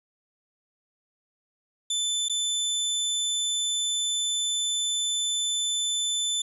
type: tone with dropouts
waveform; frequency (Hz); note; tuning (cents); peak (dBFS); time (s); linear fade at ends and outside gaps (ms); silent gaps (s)
25% pulse; 3520; A7; 0; -21; 1.9-6.42; 5; 2.285-2.296
effects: resampled to 32000 Hz